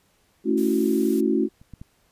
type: chord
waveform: sine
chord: F# minor seventh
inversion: first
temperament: equal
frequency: 220 / 277.2 / 329.6 / 370 Hz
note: A3 / C#4 / E4 / F#4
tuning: 0 / 0 / 0 / 0 cents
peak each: -24 dBFS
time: 0.44-1.49 s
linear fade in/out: 50 ms
type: noise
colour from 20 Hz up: blue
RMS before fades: -40 dBFS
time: 0.57-1.21 s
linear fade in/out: 10 ms
type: clicks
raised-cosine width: 5 ms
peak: -36 / -27 / -26 dBFS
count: 3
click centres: 1.615 / 1.737 / 1.815 s
effects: pink hiss -64 dBFS RMS until 2.11 s + resampled to 32000 Hz